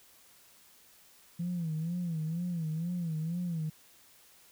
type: tone with vibrato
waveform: sine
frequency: 166.8 Hz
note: E3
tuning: 21 cents sharp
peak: -30 dBFS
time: 1.39-3.7 s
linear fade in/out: 10 ms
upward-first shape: sine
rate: 2.1 Hz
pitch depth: 120 cents each way
effects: tanh soft clip ceiling -27 dBFS + white hiss -60 dBFS RMS until 4.51 s